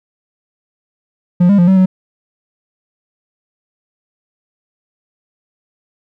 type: tone with pitch steps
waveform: triangle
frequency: 176.9 / 201.6 / 174.9 / 190.2 / 186.6 Hz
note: F3 / G3 / F3 / F#3 / F#3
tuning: +23 / +49 / +3 / +48 / +15 cents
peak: -4 dBFS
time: 1.4-1.86 s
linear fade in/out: 10 ms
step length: 92 ms
effects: none